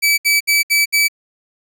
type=tone bursts; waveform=sawtooth; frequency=2300 Hz; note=D7; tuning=37 cents flat; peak=-8 dBFS; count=5; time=0.02-1.084 s; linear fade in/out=20 ms; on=160 ms; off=66 ms; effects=none